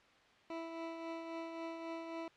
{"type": "tone with tremolo", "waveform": "20% pulse", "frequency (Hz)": 329.6, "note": "E4", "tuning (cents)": 0, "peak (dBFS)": -35, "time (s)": [0.5, 2.28], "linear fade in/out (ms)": 2, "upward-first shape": "triangle", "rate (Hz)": 3.7, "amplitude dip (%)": 45, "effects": ["white hiss -65 dBFS RMS until 2.36 s", "low-pass 3000 Hz 12 dB/octave"]}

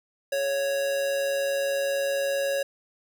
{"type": "tone with amplitude modulation", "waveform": "square", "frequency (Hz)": 554.4, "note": "C#5", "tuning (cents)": 0, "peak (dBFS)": -23, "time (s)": [0.32, 2.63], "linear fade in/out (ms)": 5, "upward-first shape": "sine", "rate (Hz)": 140, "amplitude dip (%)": 40, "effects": []}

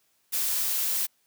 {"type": "noise", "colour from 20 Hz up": "blue", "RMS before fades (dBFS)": -27, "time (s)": [0.32, 1.07], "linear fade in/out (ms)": 20, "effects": ["white hiss -69 dBFS RMS until 1.26 s", "high-pass 100 Hz 12 dB/octave"]}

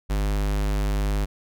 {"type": "tone", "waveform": "square", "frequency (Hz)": 50.6, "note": "G#1", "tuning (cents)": -44, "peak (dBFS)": -22, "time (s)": [0.09, 1.26], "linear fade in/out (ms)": 20, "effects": []}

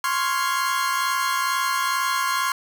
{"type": "chord", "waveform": "40% pulse", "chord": "Db major seventh", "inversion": "third", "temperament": "equal", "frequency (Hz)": [1046.5, 1108.7, 1396.9, 1661.2], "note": ["C6", "Db6", "F6", "Ab6"], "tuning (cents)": [0, 0, 0, 0], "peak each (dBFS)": [-23, -27, -27, -29], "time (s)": [0.04, 2.52], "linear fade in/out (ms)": 2, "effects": []}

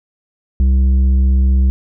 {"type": "tone with tanh clipping", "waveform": "sine", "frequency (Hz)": 65.4, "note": "C2", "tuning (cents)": 0, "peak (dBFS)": -10, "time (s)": [0.6, 1.7], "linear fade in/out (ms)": 0, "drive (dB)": 7, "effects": []}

